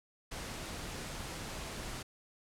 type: noise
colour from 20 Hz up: pink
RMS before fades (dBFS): -42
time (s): 0.31-2.03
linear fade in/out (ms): 10
effects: low-pass 10000 Hz 12 dB/octave